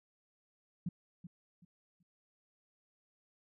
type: tone with echo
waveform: sine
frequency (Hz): 174.9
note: F3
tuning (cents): +3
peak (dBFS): -33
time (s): 0.86-0.89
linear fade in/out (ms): 5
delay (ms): 380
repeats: 3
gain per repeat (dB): -12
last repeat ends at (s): 2.03
effects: none